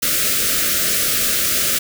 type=band-stop noise; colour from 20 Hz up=white; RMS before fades=-18 dBFS; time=0.02-1.79 s; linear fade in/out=10 ms; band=660 to 1200 Hz; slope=96 dB/octave; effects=none